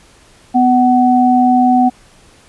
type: tone pair together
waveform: sine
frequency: 250 / 749.2 Hz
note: B3 / F#5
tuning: +21 / +21 cents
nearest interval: octave + perfect fifth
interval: 1900 cents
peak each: -10 dBFS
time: 0.54-1.9 s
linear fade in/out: 20 ms
effects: pink hiss -46 dBFS RMS until 2.48 s + resampled to 24000 Hz